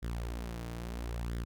sawtooth tone with flanger, 58.27 Hz, A#1, in tune, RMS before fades -38 dBFS, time 0.02-1.45 s, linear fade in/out 20 ms, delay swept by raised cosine 0.56 to 6.46 ms, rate 0.75 Hz, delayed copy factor +0.6, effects none

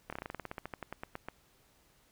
slowing click train, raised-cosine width 0.5 ms, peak -24 dBFS, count 19, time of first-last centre 0.1-1.286 s, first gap 26 ms, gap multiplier 1.1, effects pink hiss -67 dBFS RMS until 2.11 s

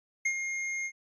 square tone with ADSR envelope, 2132 Hz, C7, 32 cents sharp, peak -25 dBFS, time 0.25-0.92 s, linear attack 8 ms, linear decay 73 ms, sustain -7 dB, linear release 65 ms, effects resampled to 22050 Hz

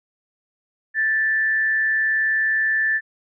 sine tone with frequency modulation, 1760 Hz, A6, in tune, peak -17 dBFS, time 0.94-3.01 s, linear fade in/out 50 ms, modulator 139 Hz, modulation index 0.31, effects none

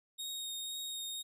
sawtooth tone with vibrato, 3729 Hz, A#7, in tune, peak -36 dBFS, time 0.18-1.23 s, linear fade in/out 20 ms, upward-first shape triangle, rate 2 Hz, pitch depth 15 cents each way, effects none

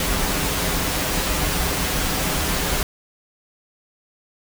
pink noise with comb filter, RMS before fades -22 dBFS, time 0-2.83 s, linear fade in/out 2 ms, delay 8.7 ms, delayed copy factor -0.6, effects none

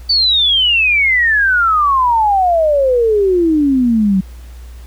sine exponential sweep, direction down, 4600 to 184.5 Hz, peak -9 dBFS, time 0.09-4.21 s, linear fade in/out 10 ms, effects added 60 Hz sine -30 dBFS peak until 4.86 s + pink hiss -46 dBFS RMS until 4.86 s

